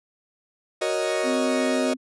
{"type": "chord", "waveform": "40% pulse", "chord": "D# minor seventh", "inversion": "first", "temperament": "equal", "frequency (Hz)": [370, 466.2, 554.4, 622.3], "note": ["F#4", "A#4", "C#5", "D#5"], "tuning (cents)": [0, 0, 0, 0], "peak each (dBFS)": [-28, -29, -29, -25], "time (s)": [0.81, 1.94], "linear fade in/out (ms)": 10}
{"type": "tone", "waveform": "sine", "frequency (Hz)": 258.4, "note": "C4", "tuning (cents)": -21, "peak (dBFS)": -24, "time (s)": [1.23, 1.97], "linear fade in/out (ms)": 50}
{"effects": ["resampled to 24000 Hz"]}